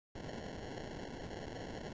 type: noise with sample-and-hold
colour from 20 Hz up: white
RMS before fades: -45 dBFS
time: 0.15-1.93 s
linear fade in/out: 5 ms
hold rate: 1225 Hz
effects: resampled to 16000 Hz